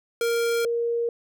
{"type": "tone pair in turn", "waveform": ["square", "sine"], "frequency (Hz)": [466.6, 468.9], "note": ["A#4", "A#4"], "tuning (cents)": [2, 10], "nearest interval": "unison", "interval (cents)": 8, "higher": "second", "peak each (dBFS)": -22, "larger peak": "neither", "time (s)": [[0.21, 0.65], [0.65, 1.09]], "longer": "neither", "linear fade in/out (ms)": 2, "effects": []}